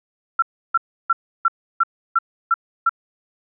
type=tone bursts; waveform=sine; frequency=1356 Hz; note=E6; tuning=49 cents sharp; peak=-12 dBFS; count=8; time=0.39-2.894 s; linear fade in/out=5 ms; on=33 ms; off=320 ms; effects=none